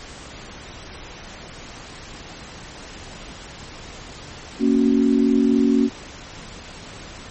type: chord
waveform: sine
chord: F# major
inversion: first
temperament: equal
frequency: 233.1 / 277.2 / 370 Hz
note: A#3 / C#4 / F#4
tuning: 0 / 0 / 0 cents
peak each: -17 / -17 / -23 dBFS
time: 4.59-5.9 s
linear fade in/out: 50 ms
effects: pink hiss -38 dBFS RMS until 7.3 s + MP3 32 kbps